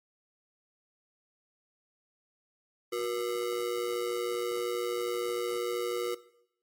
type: ring-modulated tone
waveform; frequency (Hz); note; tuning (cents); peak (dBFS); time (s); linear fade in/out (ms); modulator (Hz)
square; 421.6; G#4; +26; -28; 2.92-6.15; 10; 56.4
effects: noise-tail reverb RT60 0.7 s tail -17 dB re dry + MP3 64 kbps